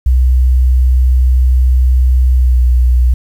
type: tone with pitch glide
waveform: sine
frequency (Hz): 63.4 to 61.67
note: B1 to B1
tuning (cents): +46 to -2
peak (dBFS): -5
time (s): 0.06-3.14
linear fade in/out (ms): 5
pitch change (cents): -48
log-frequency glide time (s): 2.37-2.59
effects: tanh soft clip ceiling -1 dBFS + 7-bit